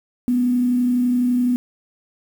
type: tone with frequency modulation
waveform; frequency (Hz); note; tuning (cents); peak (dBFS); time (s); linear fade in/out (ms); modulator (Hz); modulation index
sine; 246.7; B3; -2; -15; 0.28-1.56; 0; 31.9; 0.21
effects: 7-bit